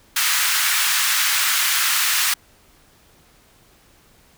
pink high-pass noise, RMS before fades -19 dBFS, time 0.16-2.34 s, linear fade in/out 5 ms, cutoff 1300 Hz, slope 24 dB/octave, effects pink hiss -54 dBFS RMS until 4.37 s

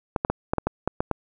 clicks, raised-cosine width 1 ms, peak -8 dBFS, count 9, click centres 0.162 / 0.249 / 0.3 / 0.535 / 0.583 / 0.67 / 0.876 / 1.005 / 1.113 s, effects none

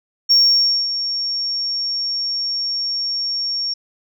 sine tone with ADSR envelope, 5520 Hz, F8, 21 cents flat, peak -7 dBFS, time 0.29-3.74 s, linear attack 24 ms, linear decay 560 ms, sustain -12 dB, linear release 8 ms, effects tanh soft clip ceiling -6 dBFS

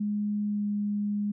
sine tone with pitch glide, 207.7 to 206.1 Hz, G#3 to G#3, 0 to -13 cents, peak -26 dBFS, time 0-1.32 s, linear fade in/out 10 ms, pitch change -13 cents, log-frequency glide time 0.46-0.64 s, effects none

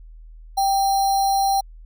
sine tone with sample-and-hold, 784 Hz, G5, in tune, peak -16 dBFS, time 0.57-1.61 s, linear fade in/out 10 ms, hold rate 4900 Hz, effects added 40 Hz sine -39 dBFS peak until 1.85 s

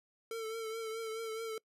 square tone with vibrato, 447.2 Hz, A4, 28 cents sharp, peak -38 dBFS, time 0.31-1.58 s, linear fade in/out 2 ms, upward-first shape triangle, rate 4.7 Hz, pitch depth 45 cents each way, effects noise-tail reverb RT60 0.1 s tail -24 dB re dry + resampled to 32000 Hz

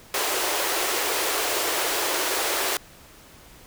pink high-pass noise, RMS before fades -25 dBFS, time 0.14-2.77 s, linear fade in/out 2 ms, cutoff 340 Hz, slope 48 dB/octave, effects pink hiss -49 dBFS RMS until 3.66 s

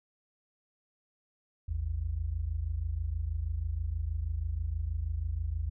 sine tone pair together, 55.25 / 81.5 Hz, A1 / E2, +8 / -19 cents, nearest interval perfect fifth, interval 673 cents, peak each -34 / -32 dBFS, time 1.68-5.7 s, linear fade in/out 10 ms, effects none

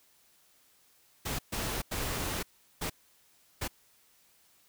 pink noise bursts at uneven times, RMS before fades -34 dBFS, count 5, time 1.25-1.39 / 1.52-1.82 / 1.91-2.43 / 2.81-2.9 / 3.61-3.68 s, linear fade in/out 10 ms, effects white hiss -65 dBFS RMS until 4.68 s

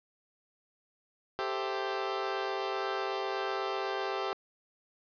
20% pulse chord, A minor seventh, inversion third, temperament equal, 392 / 440 / 523.3 / 659.3 Hz, G4 / A4 / C5 / E5, 0 / 0 / 0 / 0 cents, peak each -29 / -35 / -34 / -35 dBFS, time 1.39-4.33 s, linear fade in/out 0 ms, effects resampled to 11025 Hz + 10-bit

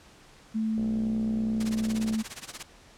sine tone, 220 Hz, A3, in tune, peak -25 dBFS, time 0.54-2.23 s, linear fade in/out 20 ms
click train, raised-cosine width 2 ms, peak -27 dBFS, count 86, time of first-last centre 0.78-2.142 s, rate 62.4 Hz
white noise with tremolo, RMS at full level -35 dBFS, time 1.6-2.63 s, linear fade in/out 5 ms, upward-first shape sine, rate 17 Hz, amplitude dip 95%
effects pink hiss -54 dBFS RMS until 2.97 s + low-pass 8000 Hz 12 dB/octave

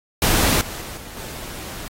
pink noise with level steps, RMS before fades -17 / -32 / -34 / -38 / -34 dBFS, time 0.22-1.88 s, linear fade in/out 2 ms, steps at 0.61 / 0.81 / 0.97 / 1.17 s, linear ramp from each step 2 ms, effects AAC 48 kbps

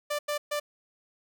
sawtooth tone bursts at uneven times, 590 Hz, D5, 8 cents sharp, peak -24 dBFS, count 3, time 0.1-0.19 / 0.28-0.38 / 0.51-0.6 s, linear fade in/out 10 ms, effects none

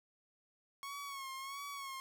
sawtooth tone with vibrato, 1100 Hz, C#6, 14 cents flat, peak -39 dBFS, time 0.83-2 s, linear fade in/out 0 ms, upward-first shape sine, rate 1.5 Hz, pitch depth 58 cents each way, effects 13-bit

